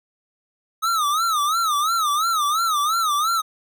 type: tone with vibrato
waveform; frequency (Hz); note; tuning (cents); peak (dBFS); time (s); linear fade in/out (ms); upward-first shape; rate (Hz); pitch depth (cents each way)
square; 1259; D#6; +20; -19; 0.82-3.42; 20; sine; 2.9; 150
effects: none